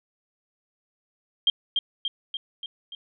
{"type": "tone with echo", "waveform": "sine", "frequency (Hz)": 3195, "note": "G7", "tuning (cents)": 32, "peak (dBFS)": -16, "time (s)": [1.47, 1.5], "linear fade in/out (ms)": 2, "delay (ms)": 290, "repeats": 5, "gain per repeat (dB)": -4, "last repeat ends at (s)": 2.95, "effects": []}